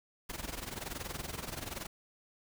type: noise with amplitude modulation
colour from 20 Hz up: pink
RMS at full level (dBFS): -38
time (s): 0.29-1.87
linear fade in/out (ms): 10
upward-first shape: sine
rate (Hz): 21.1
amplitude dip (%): 80
effects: none